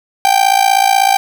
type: tone with amplitude modulation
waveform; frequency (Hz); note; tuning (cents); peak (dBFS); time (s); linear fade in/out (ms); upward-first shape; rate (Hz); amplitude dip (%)
45% pulse; 784; G5; 0; -5; 0.25-1.17; 0; sine; 56.2; 85
effects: none